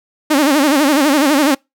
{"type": "tone with vibrato", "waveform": "sawtooth", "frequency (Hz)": 288.1, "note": "D4", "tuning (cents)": -33, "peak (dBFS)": -6, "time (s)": [0.3, 1.55], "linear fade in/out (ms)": 10, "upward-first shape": "sine", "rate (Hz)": 12, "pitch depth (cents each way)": 140, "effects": ["noise-tail reverb RT60 0.2 s tail -26 dB re dry"]}